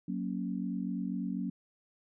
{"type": "chord", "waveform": "sine", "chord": "F# major", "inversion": "none", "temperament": "equal", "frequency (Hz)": [185, 233.1, 277.2], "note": ["F#3", "A#3", "C#4"], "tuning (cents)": [0, 0, 0], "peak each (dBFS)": [-35, -37, -38], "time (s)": [0.08, 1.5], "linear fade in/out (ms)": 5, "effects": []}